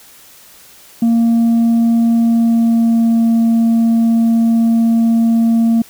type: tone with pitch glide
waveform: sine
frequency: 231.1 to 229 Hz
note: A#3 to A#3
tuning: -15 to -31 cents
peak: -6 dBFS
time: 1.02-5.82 s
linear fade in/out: 5 ms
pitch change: -16 cents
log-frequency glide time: 2.16-3.26 s
effects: tanh soft clip ceiling -8 dBFS + white hiss -42 dBFS RMS until 5.89 s